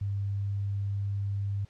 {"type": "tone", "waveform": "sine", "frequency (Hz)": 99.9, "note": "G2", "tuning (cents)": 33, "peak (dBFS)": -28, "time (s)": [0.01, 1.65], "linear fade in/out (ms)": 5, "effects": ["pink hiss -64 dBFS RMS until 1.69 s", "low-pass 6000 Hz 12 dB/octave"]}